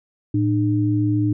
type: tone pair together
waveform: sine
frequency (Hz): 111.54 / 302.2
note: A2 / D4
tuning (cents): +24 / +50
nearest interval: octave + perfect fourth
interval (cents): 1726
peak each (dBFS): -19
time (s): 0.34-1.33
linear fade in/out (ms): 5
effects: none